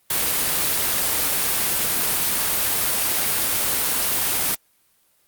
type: noise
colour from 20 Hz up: white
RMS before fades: -21 dBFS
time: 0.1-4.55 s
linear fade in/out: 5 ms
effects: white hiss -62 dBFS RMS until 5.27 s + Opus 32 kbps